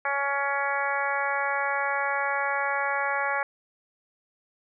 harmonic tone, 280 Hz, C#4, 18 cents sharp, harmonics 2 / 3 / 4 / 5 / 6 / 7 / 8, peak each -33 / -30 / -32 / -32 / -31 / -34 / -35 dBFS, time 0.05-3.43 s, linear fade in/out 2 ms, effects none

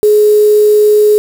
sine tone with quantisation, 421.2 Hz, G#4, 24 cents sharp, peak -4 dBFS, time 0.03-1.18 s, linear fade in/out 0 ms, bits 4, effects none

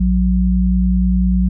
sine tone pair together, 58.05 / 184.3 Hz, A#1 / F#3, -7 / -7 cents, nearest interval octave + minor sixth, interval 2000 cents, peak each -14 dBFS, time 0-1.49 s, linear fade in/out 10 ms, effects none

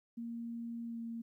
sine tone with pitch glide, 233.1 to 230.6 Hz, A#3 to A#3, 0 to -19 cents, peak -39 dBFS, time 0.17-1.22 s, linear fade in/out 10 ms, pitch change -19 cents, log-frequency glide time 0.85-0.99 s, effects 13-bit

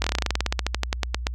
slowing click train, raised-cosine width 0.2 ms, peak -5 dBFS, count 22, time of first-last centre 0.02-1.269 s, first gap 22 ms, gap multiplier 1.09, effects added 60 Hz sine -28 dBFS peak until 1.34 s

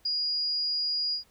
sine tone with ADSR envelope, 4873 Hz, D#8, 37 cents flat, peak -24 dBFS, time 0.05-1.24 s, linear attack 9 ms, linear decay 4 ms, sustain -2 dB, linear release 110 ms, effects pink hiss -64 dBFS RMS until 1.3 s

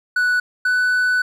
triangle tone pair in turn, 1480 / 1492.9 Hz, F#6 / F#6, 0 / +15 cents, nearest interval unison, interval 15 cents, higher second, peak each -13 dBFS, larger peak neither, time 0.16-0.4 / 0.65-1.22 s, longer second, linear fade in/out 5 ms, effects none

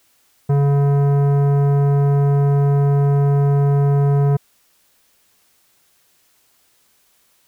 triangle tone with tanh clipping, 141.4 Hz, C#3, 35 cents sharp, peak -14 dBFS, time 0.49-4.37 s, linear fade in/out 10 ms, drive 18 dB, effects white hiss -59 dBFS RMS until 7.47 s

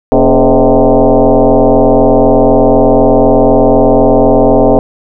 sine tone with frequency modulation, 110 Hz, A2, in tune, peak -3 dBFS, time 0.12-4.79 s, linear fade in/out 0 ms, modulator 132 Hz, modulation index 5, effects none

